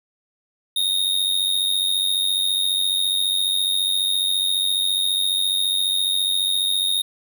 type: tone with amplitude modulation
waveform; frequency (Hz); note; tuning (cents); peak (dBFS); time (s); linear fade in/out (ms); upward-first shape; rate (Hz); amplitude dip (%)
square; 3714; A#7; -7; -16; 0.76-7.02; 5; sine; 94.6; 70
effects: none